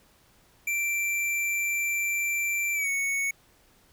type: tone with pitch glide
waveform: square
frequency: 2349 to 2217 Hz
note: D7 to C#7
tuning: 0 to 0 cents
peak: -26 dBFS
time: 0.67-3.31 s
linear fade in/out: 5 ms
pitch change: -100 cents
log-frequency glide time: 2.74-2.88 s
effects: pink hiss -61 dBFS RMS until 3.92 s